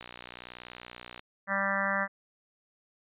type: click train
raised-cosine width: 0.2 ms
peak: -24 dBFS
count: 73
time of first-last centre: 0.01-1.194 s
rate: 60.8 Hz
type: harmonic tone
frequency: 196.5 Hz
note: G3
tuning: 4 cents sharp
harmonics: 1 / 3 / 4 / 5 / 6 / 7 / 8 / 9 / 10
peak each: -37 / -35 / -39 / -38 / -35 / -37 / -34 / -33 / -36 dBFS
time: 1.47-2.08 s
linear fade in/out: 50 ms
effects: resampled to 8000 Hz